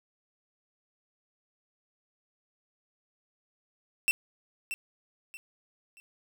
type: tone with echo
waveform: 45% pulse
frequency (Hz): 2685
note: E7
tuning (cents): +31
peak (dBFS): -22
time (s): 4.08-4.11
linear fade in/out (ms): 0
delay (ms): 630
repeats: 3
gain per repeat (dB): -10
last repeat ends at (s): 6
effects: none